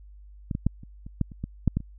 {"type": "clicks", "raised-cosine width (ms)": 5, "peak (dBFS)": [-16, -16, -9, -30, -28, -11, -29, -18, -8, -12, -27], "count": 11, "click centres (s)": [0.512, 0.551, 0.666, 0.834, 1.065, 1.213, 1.318, 1.44, 1.677, 1.77, 1.804], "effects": ["added 50 Hz sine -45 dBFS peak until 1.98 s"]}